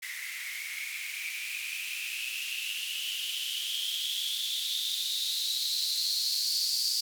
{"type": "noise with band-pass filter sweep", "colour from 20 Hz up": "violet", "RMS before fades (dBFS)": -33, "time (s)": [0.02, 7.01], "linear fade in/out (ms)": 10, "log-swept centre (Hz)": [2000, 4700], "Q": 10, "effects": []}